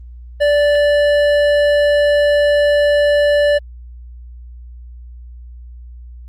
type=tone with hard clipping; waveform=sine; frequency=584 Hz; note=D5; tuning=10 cents flat; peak=-12 dBFS; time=0.4-3.59 s; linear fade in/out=20 ms; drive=11 dB; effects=added 60 Hz sine -32 dBFS peak until 6.28 s + Opus 24 kbps